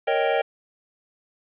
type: chord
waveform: square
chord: Eb dominant seventh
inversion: second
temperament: equal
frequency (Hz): 466.2 / 554.4 / 622.3 / 784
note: Bb4 / Db5 / Eb5 / G5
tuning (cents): 0 / 0 / 0 / 0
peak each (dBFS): -26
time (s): 0.07-0.42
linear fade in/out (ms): 10
effects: resampled to 8000 Hz + 9-bit